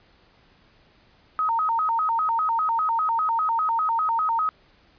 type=tone with vibrato; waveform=sine; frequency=1077 Hz; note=C6; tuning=50 cents sharp; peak=-20 dBFS; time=1.39-4.49 s; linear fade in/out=0 ms; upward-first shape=square; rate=5 Hz; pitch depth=280 cents each way; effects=pink hiss -58 dBFS RMS until 4.98 s + resampled to 11025 Hz